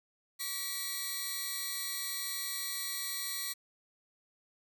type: tone cluster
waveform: 10% pulse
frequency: 1130 / 1937 / 2301 / 4224 Hz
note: C#6 / B6 / D7 / C8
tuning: +33 / -34 / -36 / +16 cents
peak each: -39 / -31 / -37 / -31 dBFS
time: 0.39-3.54 s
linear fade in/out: 20 ms
effects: 10-bit